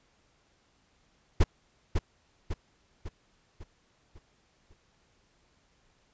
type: noise with echo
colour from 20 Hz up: brown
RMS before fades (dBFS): -17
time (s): 1.4-1.44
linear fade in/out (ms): 10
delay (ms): 550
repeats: 6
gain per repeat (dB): -6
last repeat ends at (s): 4.74
effects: pink hiss -68 dBFS RMS until 6.13 s + resampled to 16000 Hz